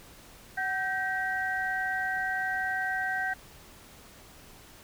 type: tone cluster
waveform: sine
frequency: 751 / 1559 / 1900 Hz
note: F#5 / G6 / A#6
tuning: +26 / -10 / +33 cents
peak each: -33 / -30 / -35 dBFS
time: 0.57-3.34 s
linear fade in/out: 10 ms
effects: pink hiss -52 dBFS RMS until 4.83 s